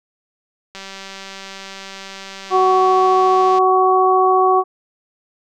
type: click train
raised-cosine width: 0.2 ms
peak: -16 dBFS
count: 551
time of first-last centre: 0.75-3.585 s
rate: 194 Hz
type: harmonic tone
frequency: 373.8 Hz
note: F#4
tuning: 18 cents sharp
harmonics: 1 / 2 / 3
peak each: -15 / -15 / -15 dBFS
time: 2.5-4.64 s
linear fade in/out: 50 ms
effects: none